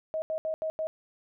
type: tone bursts at uneven times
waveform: sine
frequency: 633 Hz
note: D#5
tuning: 30 cents sharp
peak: -28 dBFS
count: 5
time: 0.14-0.22 / 0.3-0.38 / 0.45-0.54 / 0.62-0.7 / 0.79-0.87 s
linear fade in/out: 0 ms
effects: none